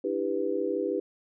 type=chord; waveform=sine; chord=E minor seventh; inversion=third; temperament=just; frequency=296.7 / 329.6 / 395.6 / 494.4 Hz; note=D4 / E4 / G4 / B4; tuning=+18 / 0 / +16 / +2 cents; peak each=-34 / -33 / -30 / -31 dBFS; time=0.04-1 s; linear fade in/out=5 ms; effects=none